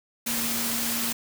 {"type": "tone in noise", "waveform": "sine", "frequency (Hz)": 233.1, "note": "A#3", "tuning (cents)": 0, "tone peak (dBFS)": -33, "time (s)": [0.26, 1.13], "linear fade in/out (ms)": 10, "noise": "white", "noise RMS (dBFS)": -28, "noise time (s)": [0.26, 1.13], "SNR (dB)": -8, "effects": []}